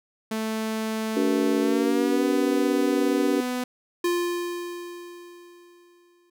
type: tone with pitch glide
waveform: sawtooth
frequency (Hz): 220 to 249.8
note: A3 to B3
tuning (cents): 0 to +20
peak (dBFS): -22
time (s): 0.31-3.64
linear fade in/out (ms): 5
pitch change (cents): +220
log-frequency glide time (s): 1.6-2.24
type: harmonic tone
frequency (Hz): 95.5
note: G2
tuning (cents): -45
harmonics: 3 / 4 / 5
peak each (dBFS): -23 / -26 / -28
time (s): 1.16-3.41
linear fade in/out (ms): 10
type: tone with exponential decay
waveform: square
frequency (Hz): 349.2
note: F4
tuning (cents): 0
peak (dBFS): -21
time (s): 4.04-6.3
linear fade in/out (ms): 5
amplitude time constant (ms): 490
effects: none